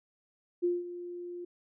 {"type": "tone with ADSR envelope", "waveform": "sine", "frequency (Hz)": 351.5, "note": "F4", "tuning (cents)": 11, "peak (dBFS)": -24, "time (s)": [0.62, 1.45], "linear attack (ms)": 23, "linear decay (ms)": 190, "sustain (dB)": -14, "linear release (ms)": 7, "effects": []}